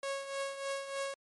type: tone with tremolo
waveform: sawtooth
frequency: 550 Hz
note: C#5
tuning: 14 cents flat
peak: -29 dBFS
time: 0.03-1.14 s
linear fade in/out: 2 ms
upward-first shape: triangle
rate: 3.3 Hz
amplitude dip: 70%
effects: MP3 48 kbps

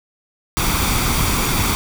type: noise with comb filter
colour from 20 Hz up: pink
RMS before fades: -18 dBFS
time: 0.57-1.75 s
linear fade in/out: 0 ms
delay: 0.86 ms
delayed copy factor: +0.5
effects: none

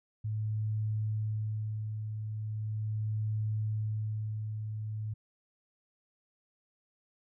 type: tone with tremolo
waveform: sine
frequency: 107.8 Hz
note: A2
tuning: 35 cents flat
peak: -29 dBFS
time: 0.24-5.14 s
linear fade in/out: 10 ms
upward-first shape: sine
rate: 0.39 Hz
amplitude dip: 45%
effects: none

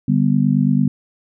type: chord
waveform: sine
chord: G major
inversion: second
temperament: just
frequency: 147 / 196 / 245 Hz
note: D3 / G3 / B3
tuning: +2 / 0 / -14 cents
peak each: -17 dBFS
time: 0.08-0.88 s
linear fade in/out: 5 ms
effects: none

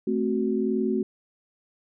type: chord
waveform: sine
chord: F# diminished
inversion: first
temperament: equal with one note detuned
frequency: 220 / 261.6 / 371.3 Hz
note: A3 / C4 / F#4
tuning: 0 / 0 / +6 cents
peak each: -26 / -28 / -26 dBFS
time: 0.07-1.03 s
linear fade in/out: 5 ms
effects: none

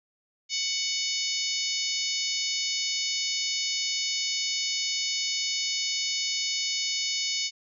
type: harmonic tone with a mistuned harmonic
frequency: 743 Hz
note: F#5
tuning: 7 cents sharp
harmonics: 3 / 4 / 5 / 6 / 7 / 8 / 9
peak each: -35 / -35 / -35 / -33 / -32 / -37 / -35 dBFS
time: 0.49-7.51 s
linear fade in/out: 50 ms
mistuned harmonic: 5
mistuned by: -25 cents
effects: none

